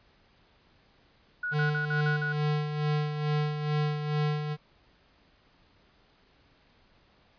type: tone bursts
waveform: sine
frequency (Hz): 1461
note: F#6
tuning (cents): -22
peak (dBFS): -29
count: 6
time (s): 1.43-2.325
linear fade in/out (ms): 5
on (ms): 110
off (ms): 47
type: tone with tremolo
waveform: square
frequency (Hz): 149.9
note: D3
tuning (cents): +36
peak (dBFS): -25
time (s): 1.51-4.57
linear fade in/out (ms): 50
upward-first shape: sine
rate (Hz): 2.3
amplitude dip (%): 55
effects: pink hiss -63 dBFS RMS until 7.38 s + resampled to 11025 Hz